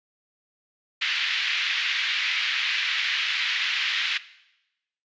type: band-pass noise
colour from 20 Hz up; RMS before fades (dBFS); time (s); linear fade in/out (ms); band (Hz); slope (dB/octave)
pink; -26; 1.01-4.18; 10; 1900 to 3700; 24
effects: noise-tail reverb RT60 0.9 s tail -17 dB re dry + resampled to 16000 Hz